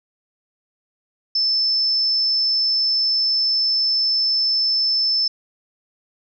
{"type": "tone", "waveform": "sine", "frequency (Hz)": 5274, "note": "E8", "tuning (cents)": 0, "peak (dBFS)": -16, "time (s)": [1.35, 5.28], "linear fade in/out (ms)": 5, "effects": []}